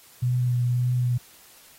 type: tone with vibrato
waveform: sine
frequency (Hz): 123.47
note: B2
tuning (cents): 0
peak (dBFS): -20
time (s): 0.22-1.18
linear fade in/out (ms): 10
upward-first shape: triangle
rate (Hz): 1.8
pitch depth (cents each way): 21
effects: white hiss -52 dBFS RMS until 1.78 s + AAC 48 kbps